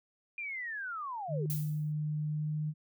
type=linear sweep; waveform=sine; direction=down; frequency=2434 to 351.8 Hz; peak=-36 dBFS; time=0.38-1.46 s; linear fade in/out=2 ms
type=tone with pitch glide; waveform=sine; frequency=151.5 to 152.55 Hz; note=D#3 to D#3; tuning=-46 to -34 cents; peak=-31 dBFS; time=1.28-2.74 s; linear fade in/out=50 ms; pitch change=+12 cents; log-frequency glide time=2.3-2.53 s
type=noise with exponential decay; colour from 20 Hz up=violet; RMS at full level=-36 dBFS; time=1.5-1.92 s; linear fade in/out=0 ms; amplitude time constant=90 ms
effects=none